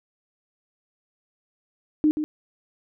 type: tone with echo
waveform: sine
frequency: 304.7 Hz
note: D#4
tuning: 36 cents flat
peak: -15 dBFS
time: 2.04-2.11 s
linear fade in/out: 0 ms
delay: 130 ms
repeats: 1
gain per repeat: -8 dB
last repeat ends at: 2.24 s
effects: none